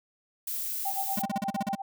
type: noise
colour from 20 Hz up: violet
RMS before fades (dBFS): -33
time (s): 0.47-1.22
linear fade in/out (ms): 5
type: tone with tremolo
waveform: sine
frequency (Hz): 783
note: G5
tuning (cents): -2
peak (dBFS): -28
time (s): 0.85-1.82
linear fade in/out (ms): 5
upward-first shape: sine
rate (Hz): 8.4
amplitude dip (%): 90
type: tone bursts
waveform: square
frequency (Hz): 207.7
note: G#3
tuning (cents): 0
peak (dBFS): -28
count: 10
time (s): 1.17-1.752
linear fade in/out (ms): 5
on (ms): 24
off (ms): 38
effects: none